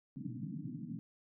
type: band-pass noise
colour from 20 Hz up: pink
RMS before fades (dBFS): -43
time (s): 0.16-0.99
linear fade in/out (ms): 0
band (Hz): 120 to 300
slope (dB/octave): 96
effects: none